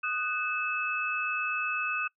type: tone cluster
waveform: sine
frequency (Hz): 1240 / 1492 / 2599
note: D#6 / F#6 / E7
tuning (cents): -6 / +14 / -25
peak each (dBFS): -34 / -33 / -31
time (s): 0.03-2.08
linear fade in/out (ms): 10
effects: noise-tail reverb RT60 0.1 s tail -22 dB re dry